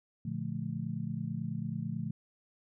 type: chord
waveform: sine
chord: Bb major seventh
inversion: none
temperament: just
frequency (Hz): 116.54 / 145.68 / 174.81 / 218.5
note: Bb2 / D3 / F3 / A3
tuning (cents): 0 / -14 / +2 / -12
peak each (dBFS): -40 / -38 / -39 / -39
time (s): 0.25-2.11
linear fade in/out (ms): 5
effects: none